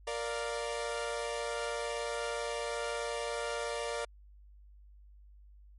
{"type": "chord", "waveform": "sawtooth", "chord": "Bb major", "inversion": "none", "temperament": "equal", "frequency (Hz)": [466.2, 587.3, 698.5], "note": ["Bb4", "D5", "F5"], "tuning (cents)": [0, 0, 0], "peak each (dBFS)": [-33, -34, -38], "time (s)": [0.07, 4.05], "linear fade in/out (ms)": 5, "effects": ["added 50 Hz sine -53 dBFS peak until 5.78 s", "MP3 48 kbps"]}